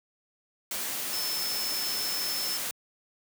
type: tone in noise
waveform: sine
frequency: 5274 Hz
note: E8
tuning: in tune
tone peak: -31 dBFS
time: 1.13-2.57 s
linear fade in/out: 2 ms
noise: white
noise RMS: -33 dBFS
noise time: 0.71-2.71 s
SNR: -1 dB
effects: high-pass 150 Hz 12 dB/octave